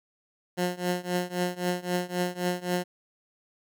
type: tone with tremolo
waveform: 15% pulse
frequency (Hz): 178.7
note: F3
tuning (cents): +40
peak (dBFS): -17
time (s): 0.57-2.84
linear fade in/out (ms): 20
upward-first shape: triangle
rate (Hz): 3.8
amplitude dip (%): 95
effects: none